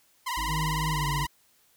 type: tone with vibrato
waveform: sawtooth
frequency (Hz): 987.8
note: B5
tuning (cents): 0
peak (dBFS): -25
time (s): 0.26-1.27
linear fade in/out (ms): 10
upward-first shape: triangle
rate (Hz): 20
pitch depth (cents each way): 130
type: harmonic tone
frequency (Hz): 53.1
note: G#1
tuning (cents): +39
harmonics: 1 / 3 / 5 / 6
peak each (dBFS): -33 / -46 / -49 / -43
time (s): 0.37-1.26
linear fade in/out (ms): 5
type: tone with pitch glide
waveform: triangle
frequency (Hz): 155.5 to 144.25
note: D#3 to D3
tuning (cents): -1 to -31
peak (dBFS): -27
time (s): 0.46-1.27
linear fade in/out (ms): 50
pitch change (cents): -130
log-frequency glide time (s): 0.91-1.06
effects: white hiss -64 dBFS RMS until 1.76 s